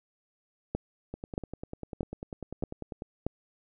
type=two click trains; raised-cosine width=2 ms; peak=-24 / -16 dBFS; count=20 / 5; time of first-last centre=1.14-3.021 / 0.75-3.266 s; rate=10.1 / 1.59 Hz; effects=none